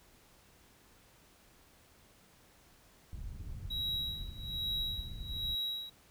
pink low-pass noise, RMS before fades -43 dBFS, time 3.13-5.55 s, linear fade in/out 0 ms, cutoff 110 Hz, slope 12 dB/octave
triangle tone with tremolo, 3860 Hz, B7, 40 cents flat, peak -31 dBFS, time 3.7-5.9 s, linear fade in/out 10 ms, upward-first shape sine, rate 1.2 Hz, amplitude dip 90%
effects pink hiss -63 dBFS RMS until 6.1 s

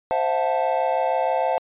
triangle chord, F# half-diminished seventh, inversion second, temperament equal with one note detuned, 523.3 / 659.3 / 725.6 / 880 Hz, C5 / E5 / F#5 / A5, 0 / 0 / -34 / 0 cents, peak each -23 dBFS, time 0.11-1.58 s, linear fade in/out 0 ms, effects resampled to 8000 Hz

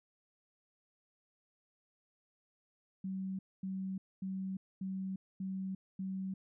sine tone bursts, 190.4 Hz, F#3, 50 cents sharp, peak -36 dBFS, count 6, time 3.04-6.34 s, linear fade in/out 5 ms, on 350 ms, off 240 ms, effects none

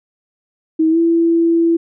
sine tone with pitch glide, 319 to 333.9 Hz, D#4 to E4, +43 to +22 cents, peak -10 dBFS, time 0.79-1.77 s, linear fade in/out 10 ms, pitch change +79 cents, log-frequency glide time 0.9-0.98 s, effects none

